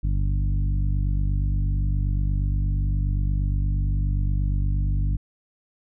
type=harmonic tone with a mistuned harmonic; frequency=49 Hz; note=G1; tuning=in tune; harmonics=1 / 2 / 3 / 4 / 5 / 6; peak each=-21 / -27 / -30 / -38 / -44 / -42 dBFS; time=0.03-5.17 s; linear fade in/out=10 ms; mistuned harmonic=1; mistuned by=+32 cents; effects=none